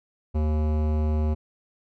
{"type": "tone with hard clipping", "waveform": "sine", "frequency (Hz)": 76.7, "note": "D#2", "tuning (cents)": -24, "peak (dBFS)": -23, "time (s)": [0.34, 1.35], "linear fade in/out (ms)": 20, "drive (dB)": 17, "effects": []}